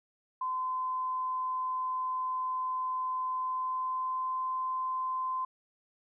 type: tone with pitch glide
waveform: sine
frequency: 1026 to 1033.1 Hz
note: C6 to C6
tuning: -34 to -22 cents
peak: -30 dBFS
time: 0.41-5.45 s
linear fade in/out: 5 ms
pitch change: +12 cents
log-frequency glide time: 3.32-4.41 s
effects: none